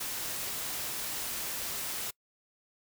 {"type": "noise", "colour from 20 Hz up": "white", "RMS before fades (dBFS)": -36, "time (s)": [0, 2.11], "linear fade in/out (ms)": 10, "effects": ["noise-tail reverb RT60 0.1 s tail -25 dB re dry"]}